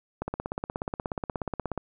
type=click train; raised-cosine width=1 ms; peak=-16 dBFS; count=27; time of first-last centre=0.22-1.777 s; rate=16.7 Hz; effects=none